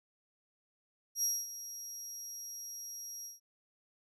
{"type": "tone with ADSR envelope", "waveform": "35% pulse", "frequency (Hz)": 5660, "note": "F8", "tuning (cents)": 22, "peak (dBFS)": -26, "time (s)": [1.15, 3.4], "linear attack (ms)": 82, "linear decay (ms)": 230, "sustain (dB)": -14, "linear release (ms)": 150, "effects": []}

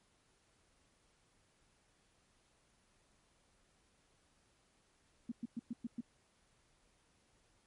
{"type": "tone bursts", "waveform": "sine", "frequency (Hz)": 234.6, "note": "A#3", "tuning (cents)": 11, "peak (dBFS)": -37, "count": 6, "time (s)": [5.29, 6.008], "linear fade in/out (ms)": 5, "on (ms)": 28, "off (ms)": 110, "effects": ["pink hiss -73 dBFS RMS until 7.66 s", "MP3 48 kbps"]}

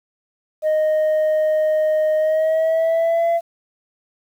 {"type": "tone with pitch glide", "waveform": "sine", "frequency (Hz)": [620, 676.1], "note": ["D#5", "E5"], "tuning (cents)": [-6, 44], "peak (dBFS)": -12, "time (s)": [0.62, 3.41], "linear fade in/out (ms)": 50, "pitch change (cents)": 150, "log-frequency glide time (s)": [2.17, 3.29], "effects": ["tanh soft clip ceiling -14 dBFS", "8-bit"]}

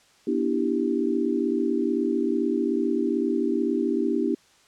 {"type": "chord", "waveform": "sine", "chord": "E minor seventh", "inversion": "second", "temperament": "equal with one note detuned", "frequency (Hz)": [242.6, 293.7, 329.6, 392], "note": ["B3", "D4", "E4", "G4"], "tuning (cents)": [-31, 0, 0, 0], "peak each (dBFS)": -27, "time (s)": [0.27, 4.35], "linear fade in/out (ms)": 5, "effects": ["white hiss -58 dBFS RMS until 4.67 s", "low-pass 7000 Hz 12 dB/octave"]}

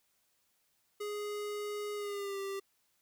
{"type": "tone with pitch glide", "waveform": "square", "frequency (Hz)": [415.3, 392.7], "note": ["G#4", "G4"], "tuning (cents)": [0, 3], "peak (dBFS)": -37, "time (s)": [1, 2.6], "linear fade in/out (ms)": 10, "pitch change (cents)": -97, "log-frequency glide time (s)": [1.95, 2.39], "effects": ["white hiss -75 dBFS RMS until 3.01 s"]}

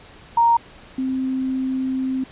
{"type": "tone pair in turn", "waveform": "sine", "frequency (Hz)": [932.3, 261.6], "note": ["A#5", "C4"], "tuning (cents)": [0, 0], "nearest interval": "octave + minor seventh", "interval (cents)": 2200, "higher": "first", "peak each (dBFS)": [-12, -20], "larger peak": "first", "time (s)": [[0.37, 0.57], [0.98, 2.24]], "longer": "second", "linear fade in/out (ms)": 5, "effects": ["pink hiss -45 dBFS RMS until 2.31 s", "resampled to 8000 Hz"]}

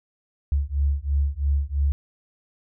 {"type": "beating tone pair", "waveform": "sine", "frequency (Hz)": [69.3, 72.3], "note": ["C#2", "D2"], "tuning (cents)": [0, -27], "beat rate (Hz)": 3, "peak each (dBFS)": -23, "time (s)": [0.52, 1.92], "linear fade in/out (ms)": 0, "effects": []}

